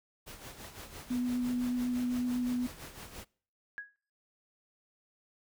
pink noise with tremolo, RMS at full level -45 dBFS, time 0.26-3.25 s, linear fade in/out 20 ms, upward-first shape sine, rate 5.9 Hz, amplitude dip 60%
sine tone with vibrato, 246.9 Hz, B3, in tune, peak -29 dBFS, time 1.1-2.67 s, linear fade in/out 10 ms, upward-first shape sine, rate 8 Hz, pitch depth 10 cents each way
sine tone with exponential decay, 1661.2 Hz, G#6, in tune, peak -34 dBFS, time 3.78-3.96 s, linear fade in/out 0 ms, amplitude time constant 37 ms
effects noise-tail reverb RT60 0.5 s tail -25 dB re dry

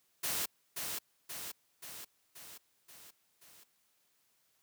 white noise with echo, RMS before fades -35 dBFS, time 0.23-0.46 s, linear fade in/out 10 ms, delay 530 ms, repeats 6, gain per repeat -4 dB, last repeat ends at 3.64 s, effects white hiss -74 dBFS RMS until 4.62 s + high-pass 60 Hz 12 dB/octave

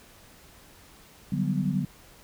sine chord, G major seventh, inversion second, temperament equal, 146.83 / 185 / 196 / 246.9 Hz, D3 / F#3 / G3 / B3, 0 / 0 / 0 / 0 cents, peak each -29 / -28 / -30 / -32 dBFS, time 1.32-1.85 s, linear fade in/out 5 ms, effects pink hiss -53 dBFS RMS until 2.23 s

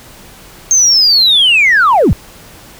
sine linear sweep, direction down, 6420 to 41.2 Hz, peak -4 dBFS, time 0.71-2.13 s, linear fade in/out 0 ms, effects tanh soft clip ceiling -2 dBFS + pink hiss -37 dBFS RMS until 2.79 s

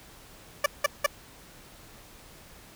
15% pulse tone bursts, 580 Hz, D5, 22 cents flat, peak -13 dBFS, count 3, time 0.64-1.063 s, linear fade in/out 5 ms, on 21 ms, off 180 ms, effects pink hiss -51 dBFS RMS until 2.75 s

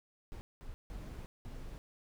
brown noise bursts at uneven times, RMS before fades -45 dBFS, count 4, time 0.32-0.41 / 0.61-0.74 / 0.9-1.26 / 1.45-1.78 s, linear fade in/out 0 ms, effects none

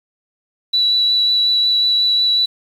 sine tone with vibrato, 3941 Hz, B7, 4 cents flat, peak -12 dBFS, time 0.73-2.46 s, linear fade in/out 10 ms, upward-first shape triangle, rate 5.5 Hz, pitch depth 12 cents each way, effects 7-bit

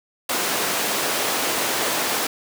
pink high-pass noise, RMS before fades -23 dBFS, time 0.29-2.27 s, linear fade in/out 5 ms, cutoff 360 Hz, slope 12 dB/octave, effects none

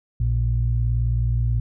sine tone pair together, 57.92 / 116.54 Hz, A#1 / A#2, -10 / 0 cents, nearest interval octave, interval 1210 cents, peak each -20 dBFS, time 0.2-1.6 s, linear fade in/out 5 ms, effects tanh soft clip ceiling -11 dBFS

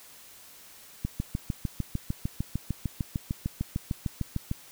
click train, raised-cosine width 5 ms, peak -16 dBFS, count 24, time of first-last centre 1.05-4.514 s, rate 6.64 Hz, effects white hiss -51 dBFS RMS until 4.71 s

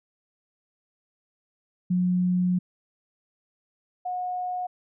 sine tone pair in turn, 180.5 / 726.4 Hz, F#3 / F#5, -43 / -32 cents, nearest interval 2 octaves, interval 2411 cents, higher second, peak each -20 / -27 dBFS, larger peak first, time 1.9-2.59 / 4.05-4.67 s, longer first, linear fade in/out 10 ms, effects none

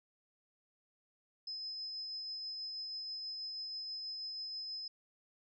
sine tone with tremolo, 5100 Hz, D#8, 42 cents sharp, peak -39 dBFS, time 1.47-4.88 s, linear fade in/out 5 ms, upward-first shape triangle, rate 6.2 Hz, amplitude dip 25%, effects none

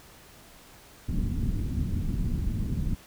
pink low-pass noise, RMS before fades -28 dBFS, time 1.08-2.95 s, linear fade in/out 10 ms, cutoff 240 Hz, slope 24 dB/octave, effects pink hiss -52 dBFS RMS until 3.06 s

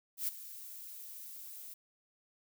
violet noise with ADSR envelope, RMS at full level -33 dBFS, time 0.17-1.74 s, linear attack 110 ms, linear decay 14 ms, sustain -15 dB, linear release 7 ms, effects none

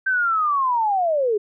sine linear sweep, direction down, 1567 to 398.2 Hz, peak -17 dBFS, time 0.06-1.38 s, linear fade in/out 10 ms, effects none

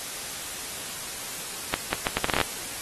accelerating click train, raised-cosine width 0.3 ms, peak -6 dBFS, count 11, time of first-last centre 1.74-2.413 s, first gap 190 ms, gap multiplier 0.73, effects white hiss -35 dBFS RMS until 2.81 s + AAC 32 kbps

